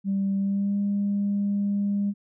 sine tone with pitch glide, 196 to 201.9 Hz, G3 to G#3, 0 to -49 cents, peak -21 dBFS, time 0.04-2.14 s, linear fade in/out 50 ms, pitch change +51 cents, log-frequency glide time 0.37-0.78 s, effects tanh soft clip ceiling -18 dBFS

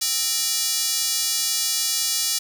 square tone with high-pass filter, 263 Hz, C4, 9 cents sharp, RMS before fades -23 dBFS, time 0.01-2.39 s, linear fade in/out 10 ms, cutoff 5200 Hz, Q 1.5, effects none

